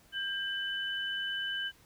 sine tone pair together, 1592 / 3005 Hz, G6 / F#7, +26 / +26 cents, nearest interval major seventh, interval 1100 cents, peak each -35 / -35 dBFS, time 0.12-1.72 s, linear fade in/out 50 ms, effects pink hiss -62 dBFS RMS until 1.85 s

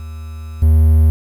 triangle tone with level steps, 78.3 Hz, D#2, 11 cents sharp, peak -24 / -5 dBFS, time 0-1.1 s, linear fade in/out 0 ms, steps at 0.62 s, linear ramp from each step 5 ms, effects 7-bit

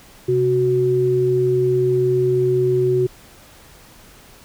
sine tone pair together, 130.81 / 370 Hz, C3 / F#4, 0 / 0 cents, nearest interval octave + tritone, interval 1800 cents, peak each -21 / -15 dBFS, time 0.28-3.07 s, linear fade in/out 10 ms, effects pink hiss -46 dBFS RMS until 4.44 s

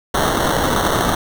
violet noise with sample-and-hold, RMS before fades -17 dBFS, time 0.14-1.15 s, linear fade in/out 5 ms, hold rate 2450 Hz, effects none

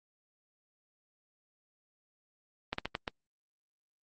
slowing click train, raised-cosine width 0.3 ms, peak -16 dBFS, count 5, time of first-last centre 2.73-3.078 s, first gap 54 ms, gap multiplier 1.33, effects Opus 32 kbps

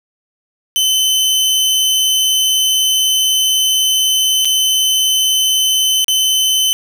sawtooth tone with dropouts, 3048 Hz, G7, 49 cents flat, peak -8 dBFS, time 0.76-6.73 s, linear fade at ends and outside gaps 0 ms, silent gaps 4.448-4.454 / 6.044-6.082 s, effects none

